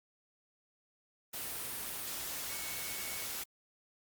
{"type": "tone in noise", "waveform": "sine", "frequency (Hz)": 2217, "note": "C#7", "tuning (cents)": 0, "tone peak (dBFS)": -48, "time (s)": [2.49, 3.25], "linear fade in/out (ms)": 10, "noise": "white", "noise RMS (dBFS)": -40, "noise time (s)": [1.33, 3.44], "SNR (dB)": -11, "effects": ["Opus 32 kbps"]}